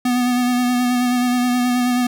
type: tone with vibrato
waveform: square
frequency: 246.9 Hz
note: B3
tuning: in tune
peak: -16 dBFS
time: 0.05-2.07 s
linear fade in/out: 5 ms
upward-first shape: sine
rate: 9.4 Hz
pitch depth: 22 cents each way
effects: none